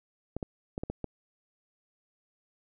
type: clicks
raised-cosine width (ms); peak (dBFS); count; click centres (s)
2; -20; 6; 0.366 / 0.428 / 0.779 / 0.835 / 0.9 / 1.043
effects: none